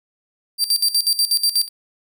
sawtooth tone with tremolo, 4699 Hz, D8, in tune, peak -11 dBFS, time 0.58-1.69 s, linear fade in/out 50 ms, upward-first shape square, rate 8.2 Hz, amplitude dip 80%, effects none

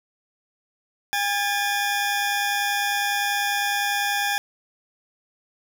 20% pulse tone pair together, 811.5 / 1733 Hz, G#5 / A6, -40 / -27 cents, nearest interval octave + minor second, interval 1313 cents, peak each -18 / -22 dBFS, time 1.13-4.38 s, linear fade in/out 0 ms, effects none

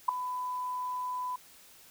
sine tone with ADSR envelope, 1000 Hz, B5, 21 cents sharp, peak -17 dBFS, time 0.08-1.36 s, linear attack 10 ms, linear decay 3 ms, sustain -15 dB, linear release 5 ms, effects white hiss -56 dBFS RMS until 1.9 s

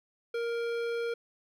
sine tone with hard clipping, 467.6 Hz, A#4, 5 cents sharp, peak -32 dBFS, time 0.34-1.14 s, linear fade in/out 5 ms, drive 14 dB, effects none

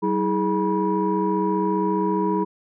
sine tone cluster, 191 / 322.6 / 417.5 / 970 Hz, G3 / E4 / G#4 / B5, -45 / -37 / +9 / -31 cents, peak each -24 dBFS, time 0.02-2.45 s, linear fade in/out 20 ms, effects tanh soft clip ceiling -11 dBFS

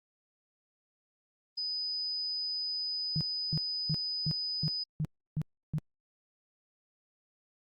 sine tone, 4992 Hz, D#8, 5 cents sharp, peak -32 dBFS, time 1.57-4.84 s, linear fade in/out 10 ms
sine tone bursts, 153.8 Hz, D#3, 20 cents flat, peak -28 dBFS, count 8, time 3.16-5.784 s, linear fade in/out 0 ms, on 48 ms, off 320 ms
effects Opus 32 kbps

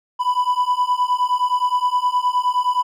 triangle beating tone pair, 987.8 / 997.4 Hz, B5 / B5, 0 / +17 cents, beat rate 9.6 Hz, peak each -18 / -17 dBFS, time 0.19-2.83 s, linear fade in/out 20 ms, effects none

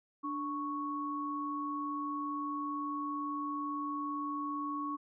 sine tone pair together, 293.7 / 1108.7 Hz, D4 / C#6, 0 / 0 cents, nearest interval octave + major seventh, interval 2300 cents, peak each -38 / -36 dBFS, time 0.23-4.97 s, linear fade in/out 20 ms, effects none

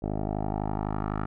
10% pulse tone with low-pass filter sweep, 51.91 Hz, G#1, in tune, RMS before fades -30 dBFS, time 0.02-1.26 s, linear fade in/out 10 ms, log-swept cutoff 560 to 1300 Hz, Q 2.7, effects none

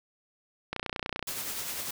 click train, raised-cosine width 0.3 ms, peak -16 dBFS, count 16, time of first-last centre 0.73-1.227 s, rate 30.2 Hz
white noise with tremolo, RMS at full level -34 dBFS, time 1.27-1.91 s, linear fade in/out 5 ms, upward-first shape triangle, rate 10 Hz, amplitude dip 40%
effects none

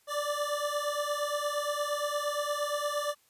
25% pulse beating tone pair, 582 / 590.6 Hz, D5 / D5, -16 / +10 cents, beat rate 8.6 Hz, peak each -29 dBFS, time 0.07-3.15 s, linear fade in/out 50 ms, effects white hiss -67 dBFS RMS until 3.29 s + resampled to 32000 Hz

